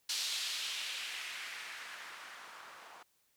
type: noise with low-pass filter sweep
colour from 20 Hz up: violet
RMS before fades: -42 dBFS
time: 0.09-3.03 s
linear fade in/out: 5 ms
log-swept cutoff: 4300 to 940 Hz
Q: 1.6
effects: white hiss -74 dBFS RMS until 3.36 s